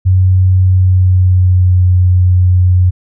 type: tone with pitch glide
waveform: sine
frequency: 92.9 to 90.78 Hz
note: F#2 to F#2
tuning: +7 to -32 cents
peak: -5 dBFS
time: 0.05-2.91 s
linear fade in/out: 20 ms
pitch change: -39 cents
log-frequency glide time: 0.65-1.83 s
effects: none